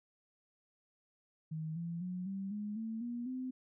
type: tone with pitch steps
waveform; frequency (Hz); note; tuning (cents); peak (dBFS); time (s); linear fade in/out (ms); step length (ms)
sine; 157.9 / 169.23 / 181.38 / 194.4 / 208.4 / 223.3 / 239.3 / 256.5; D#3 / E3 / F#3 / G3 / G#3 / A3 / A#3 / C4; +26 / +46 / -34 / -14 / +6 / +26 / +46 / -34; -37; 1.51-3.51; 10; 250
effects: none